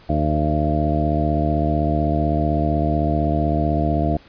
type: harmonic tone with a mistuned harmonic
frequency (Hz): 75.8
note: D#2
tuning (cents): -45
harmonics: 1 / 2 / 3 / 4 / 5 / 6 / 7 / 8 / 9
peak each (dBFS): -22 / -23 / -26 / -24 / -32 / -33 / -34 / -31 / -23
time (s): 0.09-4.17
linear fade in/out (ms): 5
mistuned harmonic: 7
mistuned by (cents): +19
effects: pink hiss -49 dBFS RMS until 4.28 s + resampled to 11025 Hz